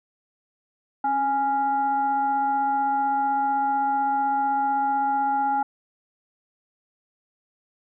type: tone with frequency modulation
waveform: sine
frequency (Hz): 830.6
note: G#5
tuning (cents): 0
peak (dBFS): -20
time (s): 1.04-5.63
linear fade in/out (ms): 5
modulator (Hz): 559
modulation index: 0.46
effects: none